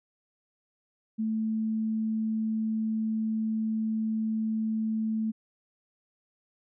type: tone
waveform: sine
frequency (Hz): 220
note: A3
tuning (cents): 0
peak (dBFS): -26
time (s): 1.18-5.32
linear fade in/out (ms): 20
effects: none